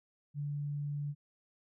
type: tone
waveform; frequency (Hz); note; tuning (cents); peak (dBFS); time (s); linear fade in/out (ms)
sine; 145.1; D3; -21; -34; 0.34-1.15; 50
effects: none